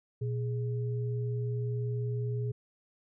sine tone pair together, 120.7 / 415 Hz, B2 / G#4, -39 / -1 cents, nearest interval octave + major sixth, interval 2138 cents, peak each -30 / -39 dBFS, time 0.21-2.52 s, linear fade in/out 10 ms, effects none

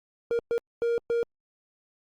triangle tone bursts at uneven times, 468.9 Hz, A#4, 10 cents sharp, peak -21 dBFS, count 4, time 0.31-0.39 / 0.51-0.58 / 0.82-0.98 / 1.1-1.23 s, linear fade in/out 0 ms, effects Opus 48 kbps

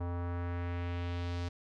square tone with low-pass filter sweep, 87.31 Hz, F2, in tune, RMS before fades -36 dBFS, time 0-1.49 s, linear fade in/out 10 ms, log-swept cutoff 990 to 5100 Hz, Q 1.4, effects none

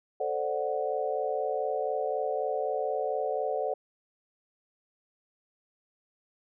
sine chord, D dominant seventh, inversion second, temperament equal, 440 / 523.3 / 587.3 / 740 Hz, A4 / C5 / D5 / F#5, 0 / 0 / 0 / 0 cents, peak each -33 dBFS, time 0.2-3.74 s, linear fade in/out 5 ms, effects none

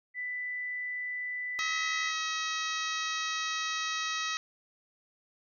sine tone, 1988 Hz, B6, 11 cents sharp, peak -33 dBFS, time 0.14-2.13 s, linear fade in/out 50 ms
harmonic tone, 639 Hz, D#5, 46 cents sharp, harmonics 2 / 3 / 4 / 5 / 6 / 7 / 8 / 9 / 10, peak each -36 / -37 / -39 / -43 / -38 / -44 / -45 / -42 / -45 dBFS, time 1.59-4.37 s, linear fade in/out 0 ms
effects none

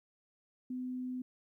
sine tone, 253.1 Hz, B3, 43 cents sharp, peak -36 dBFS, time 0.7-1.22 s, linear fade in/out 5 ms, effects 13-bit

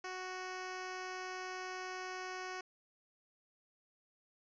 10% pulse tone, 370 Hz, F#4, in tune, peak -33 dBFS, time 0.04-2.61 s, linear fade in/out 5 ms, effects resampled to 16000 Hz + 11-bit

